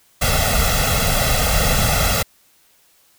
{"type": "noise with comb filter", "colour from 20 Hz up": "pink", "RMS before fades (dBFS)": -17, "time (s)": [0.21, 2.23], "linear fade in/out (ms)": 10, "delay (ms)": 1.5, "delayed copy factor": 1, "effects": ["white hiss -56 dBFS RMS until 3.18 s"]}